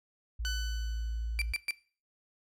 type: tone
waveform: sine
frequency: 56.2 Hz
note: A1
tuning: 37 cents sharp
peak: -32 dBFS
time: 0.39-1.53 s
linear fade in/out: 10 ms
type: tone with exponential decay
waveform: 15% pulse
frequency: 1500 Hz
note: F#6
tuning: 23 cents sharp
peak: -26 dBFS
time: 0.45-1.6 s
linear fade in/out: 0 ms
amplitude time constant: 250 ms
type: tone bursts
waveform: 35% pulse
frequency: 2349 Hz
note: D7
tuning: in tune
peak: -27 dBFS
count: 3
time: 1.39-1.708 s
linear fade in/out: 0 ms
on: 26 ms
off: 120 ms
effects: noise-tail reverb RT60 0.4 s tail -20 dB re dry + low-pass 11000 Hz 12 dB/octave